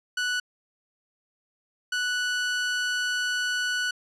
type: tone bursts at uneven times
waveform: sawtooth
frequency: 1480 Hz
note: F#6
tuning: in tune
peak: -21 dBFS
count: 2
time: 0.17-0.4 / 1.92-3.91 s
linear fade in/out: 5 ms
effects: low-pass 7000 Hz 12 dB/octave